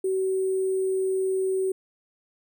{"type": "tone with sample-and-hold", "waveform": "sine", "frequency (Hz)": 379.2, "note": "F#4", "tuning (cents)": 43, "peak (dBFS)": -22, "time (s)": [0.04, 1.72], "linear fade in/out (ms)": 5, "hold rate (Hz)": 8820, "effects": []}